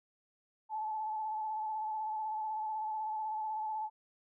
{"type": "tone with vibrato", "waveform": "sine", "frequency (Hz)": 866, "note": "A5", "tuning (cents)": -28, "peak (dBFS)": -34, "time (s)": [0.69, 3.9], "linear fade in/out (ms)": 50, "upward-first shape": "square", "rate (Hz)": 16, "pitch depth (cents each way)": 22, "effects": []}